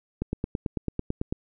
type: click train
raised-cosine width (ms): 3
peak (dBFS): -14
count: 11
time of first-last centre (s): 0.22-1.325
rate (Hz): 9.05
effects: none